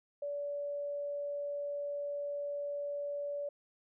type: tone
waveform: sine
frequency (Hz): 575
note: D5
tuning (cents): -37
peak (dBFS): -35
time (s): 0.22-3.49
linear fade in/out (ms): 5
effects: none